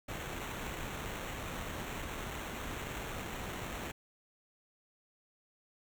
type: noise with sample-and-hold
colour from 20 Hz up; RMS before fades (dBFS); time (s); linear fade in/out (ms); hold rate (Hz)
pink; -41; 0.08-3.92; 10; 4900
effects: none